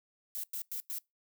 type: noise bursts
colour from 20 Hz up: violet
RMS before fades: -38 dBFS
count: 4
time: 0.35-0.984 s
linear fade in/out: 0 ms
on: 85 ms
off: 98 ms
effects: noise-tail reverb RT60 0.2 s tail -24 dB re dry